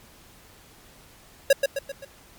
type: tone with echo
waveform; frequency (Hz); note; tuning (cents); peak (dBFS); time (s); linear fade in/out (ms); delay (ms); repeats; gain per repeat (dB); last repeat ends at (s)
square; 552; C#5; -7; -13; 1.5-1.53; 5; 130; 4; -6; 2.05
effects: pink hiss -52 dBFS RMS until 2.38 s + MP3 96 kbps